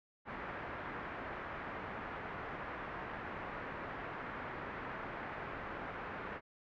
white low-pass noise, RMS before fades -44 dBFS, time 0.25-6.41 s, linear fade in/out 50 ms, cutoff 1800 Hz, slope 24 dB/octave, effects none

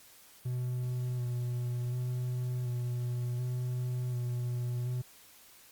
triangle tone with vibrato, 123.47 Hz, B2, in tune, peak -29 dBFS, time 0.45-5.02 s, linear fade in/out 10 ms, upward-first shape square, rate 0.68 Hz, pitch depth 18 cents each way, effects white hiss -57 dBFS RMS until 5.71 s + Opus 48 kbps

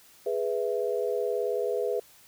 sine chord, E major, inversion first, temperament equal, 415.3 / 493.9 / 659.3 Hz, G#4 / B4 / E5, 0 / 0 / 0 cents, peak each -29 / -29 / -34 dBFS, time 0.26-2 s, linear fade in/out 5 ms, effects white hiss -56 dBFS RMS until 2.27 s

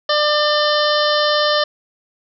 harmonic tone with a mistuned harmonic, 597 Hz, D5, 28 cents sharp, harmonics 1 / 2 / 3 / 5 / 6 / 7 / 8 / 9, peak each -17 / -20 / -22 / -24 / -25 / -25 / -26 / -27 dBFS, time 0.09-1.64 s, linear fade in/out 5 ms, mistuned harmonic 5, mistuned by +33 cents, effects none

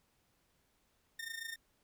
sawtooth tone with amplitude modulation, 1822 Hz, A#6, 40 cents flat, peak -35 dBFS, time 1.19-1.56 s, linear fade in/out 5 ms, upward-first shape sine, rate 27.1 Hz, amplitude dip 75%, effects pink hiss -75 dBFS RMS until 1.83 s

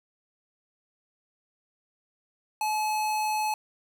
square tone, 857 Hz, A5, 46 cents flat, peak -26 dBFS, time 2.61-3.54 s, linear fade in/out 2 ms, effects none

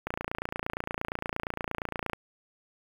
click train, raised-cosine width 0.5 ms, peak -16 dBFS, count 60, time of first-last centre 0.07-2.133 s, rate 28.6 Hz, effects 7-bit

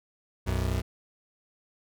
35% pulse tone pair together, 62.7 / 93.94 Hz, B1 / F#2, +27 / +27 cents, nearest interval perfect fifth, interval 700 cents, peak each -27 dBFS, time 0.46-0.82 s, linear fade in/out 20 ms, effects none

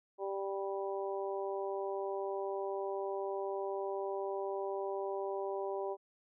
harmonic tone, 196 Hz, G3, in tune, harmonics 2 / 3 / 4 / 5, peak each -37 / -41 / -43 / -45 dBFS, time 0.18-5.97 s, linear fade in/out 50 ms, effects none

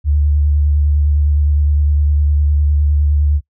sine tone with vibrato, 73.42 Hz, D2, in tune, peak -10 dBFS, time 0.04-3.41 s, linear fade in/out 50 ms, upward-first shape sine, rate 9.8 Hz, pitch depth 26 cents each way, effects noise-tail reverb RT60 0.1 s tail -22 dB re dry

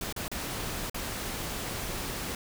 pink noise with dropouts, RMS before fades -35 dBFS, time 0.01-2.35 s, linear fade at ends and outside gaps 2 ms, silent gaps 0.126-0.163 / 0.281-0.315 / 0.898-0.944 s, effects none

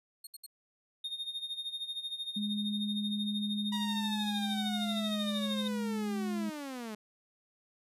10% pulse tone bursts, 4300 Hz, C8, 47 cents sharp, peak -36 dBFS, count 3, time 0.24-0.464 s, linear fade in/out 5 ms, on 30 ms, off 67 ms
triangle tone with tremolo, 3685 Hz, A#7, 21 cents flat, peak -32 dBFS, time 1.04-5.68 s, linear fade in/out 5 ms, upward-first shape sine, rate 13 Hz, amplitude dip 75%
sine tone with pitch glide, 207.7 to 210.2 Hz, G#3 to G#3, 0 to +21 cents, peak -32 dBFS, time 2.36-6.5 s, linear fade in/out 10 ms, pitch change +21 cents, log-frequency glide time 3.65-5 s
sawtooth linear sweep, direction down, 964 to 207.7 Hz, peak -35 dBFS, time 3.72-6.95 s, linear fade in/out 5 ms
effects resampled to 32000 Hz

